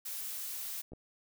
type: noise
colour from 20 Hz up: blue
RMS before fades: -40 dBFS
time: 0.05-0.82 s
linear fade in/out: 10 ms
type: clicks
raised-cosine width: 2 ms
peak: -35 dBFS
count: 2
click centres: 0.92 / 0.934 s
effects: none